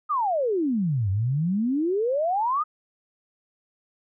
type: exponential two-way sweep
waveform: sine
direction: down then up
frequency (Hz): 1275 to 92.5 to 1275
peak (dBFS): -21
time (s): 0.09-2.64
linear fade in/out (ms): 20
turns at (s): 1.1
effects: none